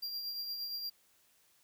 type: tone with tremolo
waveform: square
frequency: 4759 Hz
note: D8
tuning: 22 cents sharp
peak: -36 dBFS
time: 0.02-0.9 s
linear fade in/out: 10 ms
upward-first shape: triangle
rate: 8.6 Hz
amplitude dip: 45%
effects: white hiss -69 dBFS RMS until 1.63 s